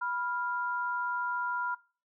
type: tone pair together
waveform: sine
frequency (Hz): 982 / 1396.9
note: B5 / F6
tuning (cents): -10 / 0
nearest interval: tritone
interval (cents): 610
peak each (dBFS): -33 / -33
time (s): 0.01-1.75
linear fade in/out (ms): 10
effects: noise-tail reverb RT60 0.4 s tail -21 dB re dry